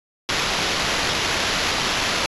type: noise with sample-and-hold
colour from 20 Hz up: violet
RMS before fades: -22 dBFS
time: 0.29-2.26 s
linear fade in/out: 0 ms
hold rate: 8820 Hz
effects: resampled to 24000 Hz